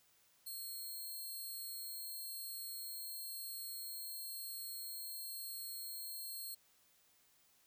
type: tone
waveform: 5% pulse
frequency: 4243 Hz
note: C8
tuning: 23 cents sharp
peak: -37 dBFS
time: 0.46-6.55 s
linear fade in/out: 10 ms
effects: white hiss -71 dBFS RMS until 7.66 s